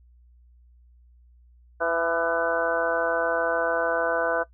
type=harmonic tone with a mistuned harmonic; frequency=166.8 Hz; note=E3; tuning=21 cents sharp; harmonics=2 / 3 / 4 / 5 / 6 / 7 / 8 / 9; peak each=-37 / -27 / -26 / -37 / -33 / -34 / -36 / -27 dBFS; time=1.8-4.44 s; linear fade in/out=20 ms; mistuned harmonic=7; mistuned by=+45 cents; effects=noise-tail reverb RT60 0.1 s tail -19 dB re dry + added 60 Hz sine -52 dBFS peak until 4.53 s